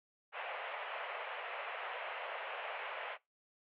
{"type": "band-pass noise", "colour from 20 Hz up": "pink", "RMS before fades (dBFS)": -43, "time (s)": [0.32, 3.18], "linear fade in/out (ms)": 50, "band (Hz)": [520, 2900], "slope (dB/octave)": 48, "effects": ["noise-tail reverb RT60 0.2 s tail -22 dB re dry", "AAC 48 kbps"]}